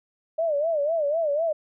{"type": "tone with vibrato", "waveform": "sine", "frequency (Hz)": 617, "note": "D#5", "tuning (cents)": -15, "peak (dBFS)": -21, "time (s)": [0.38, 1.53], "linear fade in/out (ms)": 10, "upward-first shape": "sine", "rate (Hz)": 4, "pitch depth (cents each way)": 150, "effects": []}